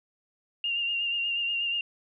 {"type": "tone with vibrato", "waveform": "sine", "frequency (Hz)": 2797, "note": "F7", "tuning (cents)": 2, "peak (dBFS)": -26, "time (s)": [0.64, 1.81], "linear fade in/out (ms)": 2, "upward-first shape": "sine", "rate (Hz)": 8.3, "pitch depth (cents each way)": 29, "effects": []}